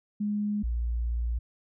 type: tone pair in turn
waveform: sine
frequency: 207.7 / 58.49 Hz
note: G#3 / A#1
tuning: 0 / +7 cents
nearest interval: octave + minor seventh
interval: 2193 cents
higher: first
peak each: -26 dBFS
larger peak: neither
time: 0.2-0.63 / 0.63-1.39 s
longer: second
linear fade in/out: 10 ms
effects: none